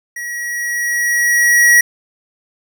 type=tone with level ramp; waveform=square; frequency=1913 Hz; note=A#6; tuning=44 cents sharp; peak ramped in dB=-24 to -6 dBFS; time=0.16-1.81 s; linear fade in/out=5 ms; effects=none